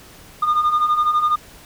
sine beating tone pair, 1209 / 1221 Hz, D6 / D#6, +50 / -33 cents, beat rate 12 Hz, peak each -19 / -14 dBFS, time 0.42-1.36 s, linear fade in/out 10 ms, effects tanh soft clip ceiling -12 dBFS + pink hiss -44 dBFS RMS until 1.65 s

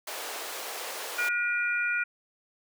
pink high-pass noise, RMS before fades -37 dBFS, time 0.07-1.29 s, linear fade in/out 5 ms, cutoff 440 Hz, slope 24 dB/octave
harmonic tone, 480.6 Hz, B4, 47 cents flat, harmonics 3 / 4 / 5, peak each -27 / -38 / -30 dBFS, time 1.18-2.04 s, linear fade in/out 10 ms
effects none

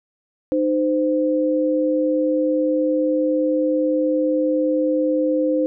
sine tone pair together, 306.4 / 516 Hz, D#4 / C5, -27 / -24 cents, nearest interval major sixth, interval 903 cents, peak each -19 dBFS, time 0.52-5.66 s, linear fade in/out 0 ms, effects none

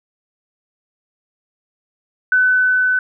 sine tone with level ramp, 1506 Hz, F#6, 30 cents sharp, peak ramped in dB -10 to -13 dBFS, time 2.32-2.99 s, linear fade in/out 2 ms, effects none

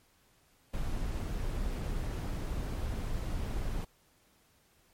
brown noise, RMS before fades -34 dBFS, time 0.73-3.85 s, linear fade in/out 10 ms, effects pink hiss -67 dBFS RMS until 4.93 s + MP3 64 kbps

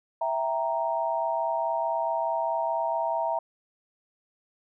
sine chord, E diminished, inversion none, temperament equal, 659.3 / 784 / 932.3 Hz, E5 / G5 / Bb5, 0 / 0 / 0 cents, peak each -28 / -33 / -28 dBFS, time 0.21-3.39 s, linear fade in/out 5 ms, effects none

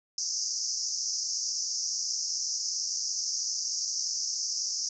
pink band-pass noise, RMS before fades -32 dBFS, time 0.18-4.89 s, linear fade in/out 2 ms, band 5000 to 6500 Hz, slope 96 dB/octave, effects none

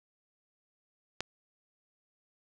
click, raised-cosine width 0.2 ms, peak -15 dBFS, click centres 1.206 s, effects none

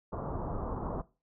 pink low-pass noise, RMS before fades -36 dBFS, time 0.12-1.02 s, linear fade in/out 10 ms, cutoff 1200 Hz, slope 48 dB/octave, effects noise-tail reverb RT60 0.3 s tail -19 dB re dry

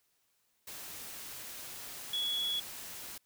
sine tone in noise, 3368 Hz, G#7, 24 cents sharp, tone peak -31 dBFS, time 2.13-2.6 s, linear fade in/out 5 ms, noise white, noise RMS -45 dBFS, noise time 0.67-3.18 s, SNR +11 dB, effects white hiss -75 dBFS RMS until 3.25 s

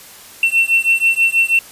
triangle beating tone pair, 2700 / 2706.2 Hz, E7 / E7, +41 / +45 cents, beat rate 6.2 Hz, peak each -13 dBFS, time 0.43-1.59 s, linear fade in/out 2 ms, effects white hiss -39 dBFS RMS until 1.71 s + resampled to 32000 Hz

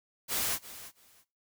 white noise with echo, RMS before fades -31 dBFS, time 0.28-0.59 s, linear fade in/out 50 ms, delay 330 ms, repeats 2, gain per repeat -15 dB, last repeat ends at 1.25 s, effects noise-tail reverb RT60 0.3 s tail -20 dB re dry

